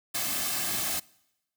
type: noise with comb filter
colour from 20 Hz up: white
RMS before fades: -30 dBFS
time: 0.14-1 s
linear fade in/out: 10 ms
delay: 2.1 ms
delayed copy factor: -0.65
effects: noise-tail reverb RT60 0.9 s tail -24 dB re dry